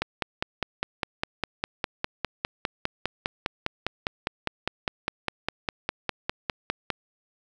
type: click train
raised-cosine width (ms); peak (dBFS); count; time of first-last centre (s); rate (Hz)
0.3; -9; 35; 0.02-6.903; 4.94
effects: 8-bit